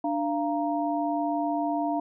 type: tone cluster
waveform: sine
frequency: 295.6 / 689 / 934 Hz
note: D4 / F5 / A#5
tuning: +11 / -24 / +3 cents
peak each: -28 / -28 / -32 dBFS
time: 0.04-2 s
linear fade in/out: 5 ms
effects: none